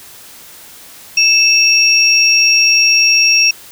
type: tone pair together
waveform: sine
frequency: 2637 / 5588 Hz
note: E7 / F8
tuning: 0 / 0 cents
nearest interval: octave + minor second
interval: 1300 cents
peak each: -10 dBFS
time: 1.17-3.51 s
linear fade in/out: 5 ms
effects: white hiss -37 dBFS RMS until 3.71 s